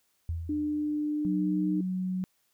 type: tone with exponential decay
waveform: sine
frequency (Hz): 83.2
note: E2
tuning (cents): +17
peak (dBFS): -27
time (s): 0.29-1.08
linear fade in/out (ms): 0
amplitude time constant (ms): 170
type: tone with pitch glide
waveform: sine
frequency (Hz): 298.9 to 305.7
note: D4 to D#4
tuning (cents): +31 to -30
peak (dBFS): -27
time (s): 0.49-1.81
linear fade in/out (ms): 5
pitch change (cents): +39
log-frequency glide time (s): 1.14-1.66
type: tone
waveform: sine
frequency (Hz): 185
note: F#3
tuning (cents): 0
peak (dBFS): -28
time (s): 1.25-2.24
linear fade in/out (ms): 0
effects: white hiss -72 dBFS RMS until 2.53 s